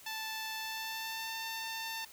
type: tone with pitch glide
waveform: 10% pulse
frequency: 880 to 897.5 Hz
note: A5 to A5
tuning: 0 to +34 cents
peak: -29 dBFS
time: 0.06-2.05 s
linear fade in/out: 5 ms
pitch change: +34 cents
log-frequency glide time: 0.58-1.36 s
effects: white hiss -55 dBFS RMS until 2.12 s